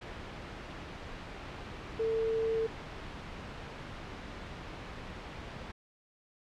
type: tone in noise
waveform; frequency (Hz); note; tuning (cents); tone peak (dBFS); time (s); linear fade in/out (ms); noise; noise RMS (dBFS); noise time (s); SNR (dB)
sine; 448.2; A4; +32; -28; 1.99-2.67; 10; pink; -43; 0.01-5.72; +12
effects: low-pass 3000 Hz 12 dB/octave